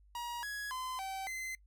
45% pulse tone with pitch steps, 954 / 1672 / 1026 / 771 / 2059 Hz, A#5 / G#6 / C6 / G5 / C7, +40 / +11 / -34 / -29 / -28 cents, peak -38 dBFS, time 0.15-1.55 s, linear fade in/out 2 ms, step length 280 ms, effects noise-tail reverb RT60 0.1 s tail -23 dB re dry + added 50 Hz sine -60 dBFS peak until 1.66 s

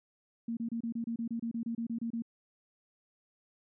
sine tone bursts, 231.1 Hz, A#3, 15 cents flat, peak -32 dBFS, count 15, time 0.48-2.222 s, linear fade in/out 5 ms, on 90 ms, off 28 ms, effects none

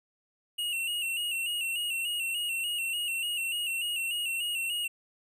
square tone with vibrato, 2794 Hz, F7, in tune, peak -30 dBFS, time 0.58-4.88 s, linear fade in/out 10 ms, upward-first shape square, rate 3.4 Hz, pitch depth 51 cents each way, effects none

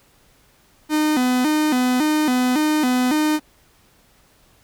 45% pulse tone with vibrato, 277.2 Hz, C#4, in tune, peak -16 dBFS, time 0.89-3.4 s, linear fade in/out 50 ms, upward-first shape square, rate 1.8 Hz, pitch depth 170 cents each way, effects pink hiss -56 dBFS RMS until 4.63 s

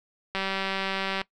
click train, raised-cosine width 0.3 ms, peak -13 dBFS, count 168, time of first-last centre 0.35-1.215 s, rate 193 Hz, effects noise-tail reverb RT60 0.1 s tail -20 dB re dry

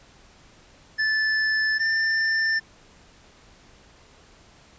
square tone pair in turn, 1748 / 1785.8 Hz, A6 / A6, -12 / +25 cents, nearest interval unison, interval 37 cents, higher second, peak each -21 dBFS, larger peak neither, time 0.98-1.79 / 1.79-2.6 s, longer neither, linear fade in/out 20 ms, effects pink hiss -53 dBFS RMS until 4.78 s + resampled to 16000 Hz

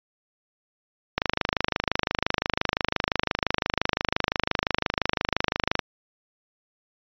click train, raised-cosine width 0.3 ms, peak -5 dBFS, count 120, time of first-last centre 1.18-5.792 s, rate 25.8 Hz, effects resampled to 11025 Hz

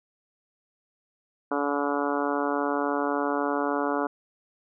harmonic tone, 143.5 Hz, D3, 40 cents flat, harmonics 2 / 3 / 4 / 5 / 6 / 7 / 8 / 9 / 10, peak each -29 / -31 / -32 / -33 / -34 / -34 / -35 / -36 / -36 dBFS, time 1.51-4.07 s, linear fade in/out 5 ms, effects none

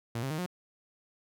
sawtooth tone with pitch steps, 116.54 / 134.64 / 155.56 / 179.73 Hz, A#2 / C3 / D#3 / F3, 0 / +50 / 0 / +50 cents, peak -28 dBFS, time 0.15-0.462 s, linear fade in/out 5 ms, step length 78 ms, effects none

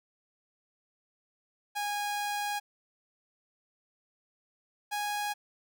sawtooth tone pair in turn, 823 / 827.5 Hz, G#5 / G#5, -16 / -6 cents, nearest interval unison, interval 10 cents, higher second, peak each -27 dBFS, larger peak neither, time 1.75-2.6 / 4.91-5.34 s, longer first, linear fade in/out 20 ms, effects none

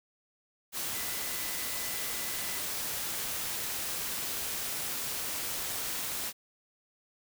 sine tone in noise, 2003 Hz, B6, 24 cents sharp, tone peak -46 dBFS, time 0.92-2.62 s, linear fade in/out 50 ms, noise white, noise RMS -35 dBFS, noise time 0.72-6.33 s, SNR -14 dB, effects none

